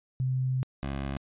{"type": "tone pair in turn", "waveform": ["sine", "15% pulse"], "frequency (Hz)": [129.5, 68.6], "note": ["C3", "C#2"], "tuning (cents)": [-17, -17], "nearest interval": "major seventh", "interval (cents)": 1100, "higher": "first", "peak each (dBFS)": -25, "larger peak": "neither", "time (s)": [[0.2, 0.63], [0.83, 1.17]], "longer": "first", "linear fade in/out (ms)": 0, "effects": ["resampled to 8000 Hz"]}